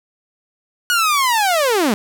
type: linear sweep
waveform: sawtooth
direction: down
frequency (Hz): 1466 to 191.6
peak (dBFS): -10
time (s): 0.9-1.94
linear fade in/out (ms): 0
effects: none